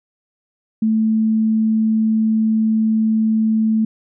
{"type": "tone", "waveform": "sine", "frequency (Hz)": 220, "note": "A3", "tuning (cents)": 0, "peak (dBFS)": -13, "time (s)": [0.82, 3.85], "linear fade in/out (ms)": 5, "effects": []}